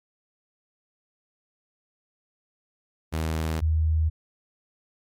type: tone pair in turn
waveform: sawtooth / sine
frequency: 79.7 / 79.15 Hz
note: D#2 / D#2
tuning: +42 / +30 cents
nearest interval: unison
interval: 12 cents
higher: first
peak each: -21 / -19 dBFS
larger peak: second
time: 3.12-3.61 / 3.61-4.1 s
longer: neither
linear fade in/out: 20 ms
effects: MP3 64 kbps